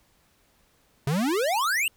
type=exponential sweep; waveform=square; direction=up; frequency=130.81 to 2904 Hz; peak=-23 dBFS; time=1.07-1.88 s; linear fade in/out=2 ms; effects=pink hiss -64 dBFS RMS until 1.96 s